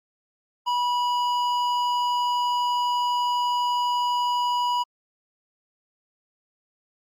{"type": "tone with hard clipping", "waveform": "sine", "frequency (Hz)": 976, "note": "B5", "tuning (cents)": -21, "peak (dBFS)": -23, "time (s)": [0.66, 4.84], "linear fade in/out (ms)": 20, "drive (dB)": 10, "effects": ["Opus 48 kbps"]}